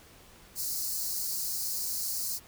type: high-pass noise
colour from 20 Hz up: white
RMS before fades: -33 dBFS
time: 0.55-2.4 s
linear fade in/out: 50 ms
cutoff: 4200 Hz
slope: 96 dB/octave
effects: pink hiss -55 dBFS RMS until 2.47 s